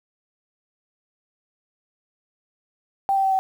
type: tone with pitch steps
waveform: sine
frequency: 784 / 777.2 / 770.5 / 763.9 Hz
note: G5 / G5 / G5 / G5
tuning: 0 / -15 / -30 / -45 cents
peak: -17 dBFS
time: 3.09-3.39 s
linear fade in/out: 0 ms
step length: 75 ms
effects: 8-bit